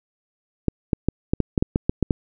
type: clicks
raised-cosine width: 3 ms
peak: -5 dBFS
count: 11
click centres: 0.683 / 0.932 / 1.086 / 1.335 / 1.403 / 1.578 / 1.625 / 1.759 / 1.895 / 2.027 / 2.108 s
effects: none